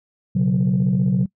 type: chord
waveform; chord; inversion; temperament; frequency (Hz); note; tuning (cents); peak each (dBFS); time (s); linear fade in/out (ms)
sine; B suspended second; none; equal; 123.47 / 138.59 / 185; B2 / C#3 / F#3; 0 / 0 / 0; -21 / -19 / -16; 0.35-1.26; 10
effects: noise-tail reverb RT60 0.1 s tail -24 dB re dry + tanh soft clip ceiling -11 dBFS